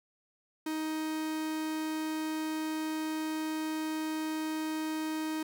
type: tone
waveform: 45% pulse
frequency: 313.2 Hz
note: D#4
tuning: 11 cents sharp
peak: -32 dBFS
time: 0.66-5.43 s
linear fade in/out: 5 ms
effects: none